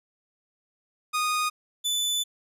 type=tone pair in turn; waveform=sawtooth; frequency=1236 / 3496 Hz; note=D#6 / A7; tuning=-12 / -12 cents; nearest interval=octave + tritone; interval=1800 cents; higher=second; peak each=-20 / -21 dBFS; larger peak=first; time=1.13-1.5 / 1.84-2.24 s; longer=second; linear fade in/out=20 ms; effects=resampled to 32000 Hz